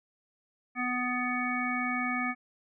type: harmonic tone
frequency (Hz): 248.6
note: B3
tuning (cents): +12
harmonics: 1 / 3 / 5 / 7 / 9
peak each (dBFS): -33 / -37 / -35 / -37 / -33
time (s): 0.75-2.35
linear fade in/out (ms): 50
effects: none

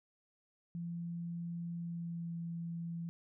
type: tone with pitch glide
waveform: sine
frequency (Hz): 170.5 to 168.44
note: F3 to E3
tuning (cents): -41 to +38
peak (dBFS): -38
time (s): 0.75-3.09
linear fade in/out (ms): 0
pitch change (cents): -21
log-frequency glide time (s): 1.75-2.37
effects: none

